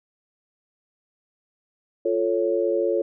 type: chord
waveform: sine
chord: F augmented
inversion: none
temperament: equal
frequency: 349.2 / 440 / 554.4 Hz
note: F4 / A4 / C#5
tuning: 0 / 0 / 0 cents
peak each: -24 dBFS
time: 2.05-3.02 s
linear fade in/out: 5 ms
effects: none